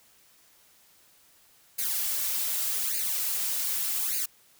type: noise with flanger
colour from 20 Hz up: blue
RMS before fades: -29 dBFS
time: 1.78-4.26 s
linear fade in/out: 10 ms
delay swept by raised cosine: 0.44 to 5.74 ms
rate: 0.84 Hz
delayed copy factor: +0.9
effects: white hiss -60 dBFS RMS until 4.59 s